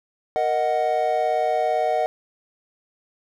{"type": "chord", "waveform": "triangle", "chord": "D# minor", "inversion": "second", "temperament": "equal", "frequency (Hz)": [466.2, 622.3, 740], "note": ["A#4", "D#5", "F#5"], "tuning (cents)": [0, 0, 0], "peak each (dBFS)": [-25, -21, -20], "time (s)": [0.36, 2.06], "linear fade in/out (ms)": 0, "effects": []}